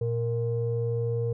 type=tone pair together; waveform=sine; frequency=116.85 / 466.2 Hz; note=A#2 / A#4; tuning=+5 / 0 cents; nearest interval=2 octaves; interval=2395 cents; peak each=-26 / -28 dBFS; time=0.01-1.33 s; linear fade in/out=5 ms; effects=tanh soft clip ceiling -18 dBFS